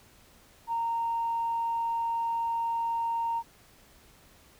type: tone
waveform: sine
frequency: 924 Hz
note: A#5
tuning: 16 cents flat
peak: -26 dBFS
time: 0.67-3.43 s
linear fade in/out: 50 ms
effects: tanh soft clip ceiling -22 dBFS + pink hiss -58 dBFS RMS until 4.59 s